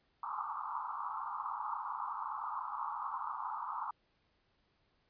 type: band-pass noise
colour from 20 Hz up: pink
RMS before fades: -40 dBFS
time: 0.23-3.91 s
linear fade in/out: 5 ms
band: 840 to 1300 Hz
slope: 96 dB/octave
effects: pink hiss -75 dBFS RMS until 5.09 s + resampled to 11025 Hz